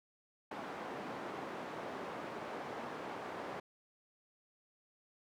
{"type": "band-pass noise", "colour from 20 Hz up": "white", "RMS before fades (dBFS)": -44, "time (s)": [0.51, 3.6], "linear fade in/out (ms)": 5, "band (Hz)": [200, 980], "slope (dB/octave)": 12, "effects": []}